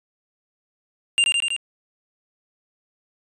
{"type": "tone with echo", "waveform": "square", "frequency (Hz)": 2792, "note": "F7", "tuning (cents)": -1, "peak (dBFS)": -15, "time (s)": [1.18, 1.24], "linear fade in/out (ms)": 0, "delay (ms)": 81, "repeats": 4, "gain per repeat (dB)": -2, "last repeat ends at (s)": 1.564, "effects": ["resampled to 24000 Hz"]}